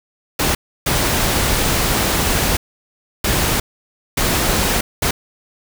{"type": "noise bursts at uneven times", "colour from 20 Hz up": "pink", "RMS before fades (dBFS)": -17, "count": 5, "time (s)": [[0.39, 0.55], [0.86, 2.57], [3.24, 3.6], [4.17, 4.81], [5.02, 5.11]], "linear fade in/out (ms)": 5, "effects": []}